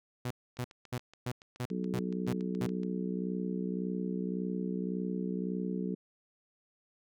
sawtooth tone bursts, 123.8 Hz, B2, 5 cents sharp, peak -29 dBFS, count 8, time 0.25-2.666 s, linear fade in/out 5 ms, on 57 ms, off 280 ms
click train, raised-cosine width 0.2 ms, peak -35 dBFS, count 17, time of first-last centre 0.57-2.833 s, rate 7.07 Hz
harmonic tone, 61.8 Hz, B1, 2 cents sharp, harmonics 3 / 4 / 5 / 6 / 7, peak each -34 / -39 / -42 / -43 / -41 dBFS, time 1.7-5.95 s, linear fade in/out 10 ms
effects none

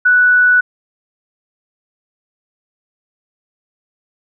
sine tone, 1480 Hz, F#6, in tune, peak -7 dBFS, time 0.05-0.61 s, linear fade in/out 10 ms, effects none

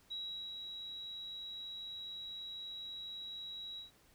sine tone with ADSR envelope, 3872 Hz, B7, 35 cents flat, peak -39 dBFS, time 0.1-3.91 s, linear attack 18 ms, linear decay 410 ms, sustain -4 dB, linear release 130 ms, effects pink hiss -67 dBFS RMS until 4.14 s

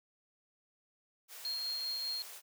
white high-pass noise, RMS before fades -49 dBFS, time 1.28-2.42 s, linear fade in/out 50 ms, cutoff 430 Hz, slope 24 dB/octave
sine tone with tremolo, 4237 Hz, C8, 21 cents sharp, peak -34 dBFS, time 1.45-2.22 s, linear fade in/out 0 ms, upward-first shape triangle, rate 5 Hz, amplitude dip 25%
effects none

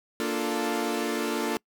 sawtooth chord, Bb major seventh, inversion none, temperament equal, 233.1 / 293.7 / 349.2 / 440 Hz, Bb3 / D4 / F4 / A4, 0 / 0 / 0 / 0 cents, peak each -28 dBFS, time 0.2-1.57 s, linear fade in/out 0 ms, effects noise-tail reverb RT60 0.1 s tail -26 dB re dry

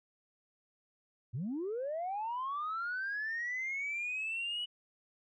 sine linear sweep, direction up, 101.2 to 2960 Hz, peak -33 dBFS, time 1.33-4.66 s, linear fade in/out 20 ms, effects tanh soft clip ceiling -31 dBFS

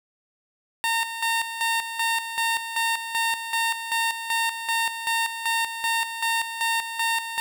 15% pulse tone with tremolo, 914 Hz, A#5, 34 cents flat, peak -15 dBFS, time 0.84-7.4 s, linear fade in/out 0 ms, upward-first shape square, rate 2.6 Hz, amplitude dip 65%, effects 9-bit

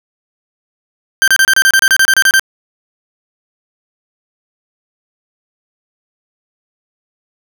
40% pulse tone bursts, 1568 Hz, G6, in tune, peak -5 dBFS, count 14, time 1.22-2.395 s, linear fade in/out 0 ms, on 57 ms, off 29 ms, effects none

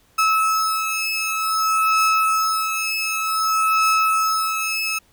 35% pulse beating tone pair, 1298 / 1298.54 Hz, E6 / E6, -27 / -26 cents, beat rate 0.54 Hz, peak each -19 dBFS, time 0.18-4.99 s, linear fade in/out 10 ms, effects pink hiss -58 dBFS RMS until 5.12 s

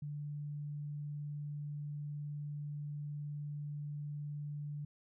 sine tone, 146.83 Hz, D3, in tune, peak -39 dBFS, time 0.02-4.85 s, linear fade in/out 5 ms, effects none

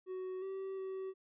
triangle tone with pitch steps, 372.2 / 384.8 / 380.9 Hz, F#4 / G4 / G4, +10 / -32 / -50 cents, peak -37 dBFS, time 0.06-1.14 s, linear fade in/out 50 ms, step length 360 ms, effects resampled to 8000 Hz

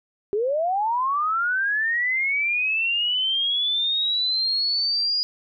sine linear sweep, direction up, 390.8 to 4904 Hz, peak -20 dBFS, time 0.33-5.23 s, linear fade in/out 0 ms, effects none

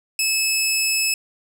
15% pulse tone, 2600 Hz, E7, 24 cents flat, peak -11 dBFS, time 0.19-1.14 s, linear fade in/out 2 ms, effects none

